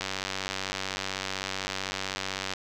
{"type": "click train", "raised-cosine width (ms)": 0.2, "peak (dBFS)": -13, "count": 243, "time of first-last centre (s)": [0.01, 2.536], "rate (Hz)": 95.8, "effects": []}